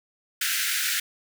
pink high-pass noise, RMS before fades -26 dBFS, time 0.41-1 s, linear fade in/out 5 ms, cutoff 1400 Hz, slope 96 dB/octave, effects none

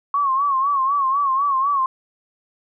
sine tone with vibrato, 1100 Hz, C#6, 14 cents flat, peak -16 dBFS, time 0.14-1.86 s, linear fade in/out 2 ms, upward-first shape sine, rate 4 Hz, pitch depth 88 cents each way, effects none

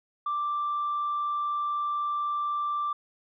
sine tone, 1176 Hz, D6, 2 cents sharp, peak -25 dBFS, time 0.26-2.93 s, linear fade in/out 5 ms, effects tanh soft clip ceiling -23 dBFS

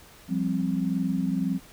sine chord, F suspended second, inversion none, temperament just, 174.61 / 196.44 / 261.9 Hz, F3 / G3 / C4, 0 / +4 / +2 cents, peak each -28 dBFS, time 0.28-1.6 s, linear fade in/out 50 ms, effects pink hiss -51 dBFS RMS until 1.72 s

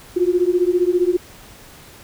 sine beating tone pair, 349.2 / 364.2 Hz, F4 / F#4, 0 / -27 cents, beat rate 15 Hz, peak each -17 dBFS, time 0.16-1.17 s, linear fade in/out 10 ms, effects pink hiss -43 dBFS RMS until 2.03 s

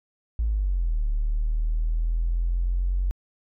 triangle exponential two-way sweep, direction down then up, 57.4 to 36.71 to 46.05 Hz, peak -17 dBFS, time 0.39-3.11 s, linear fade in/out 0 ms, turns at 1.05 s, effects tanh soft clip ceiling -19 dBFS

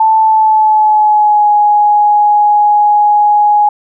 sine tone with pitch glide, 880 to 833.5 Hz, A5 to G#5, 0 to +6 cents, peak -5 dBFS, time 0-3.69 s, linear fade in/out 5 ms, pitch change -94 cents, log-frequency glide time 0.18-1.5 s, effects none

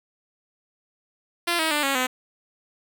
5% pulse tone with pitch steps, 344 / 319.1 / 296 / 274.6 / 254.7 Hz, F4 / D#4 / D4 / C#4 / C4, -26 / +44 / +14 / -16 / -46 cents, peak -10 dBFS, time 1.47-2.07 s, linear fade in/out 10 ms, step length 120 ms, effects none

